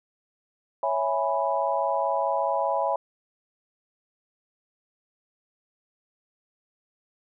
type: chord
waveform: sine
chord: C# minor seventh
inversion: none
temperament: equal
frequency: 554.4 / 659.3 / 830.6 / 987.8 Hz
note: C#5 / E5 / G#5 / B5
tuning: 0 / 0 / 0 / 0 cents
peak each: -28 dBFS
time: 0.83-2.96 s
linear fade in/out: 2 ms
effects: none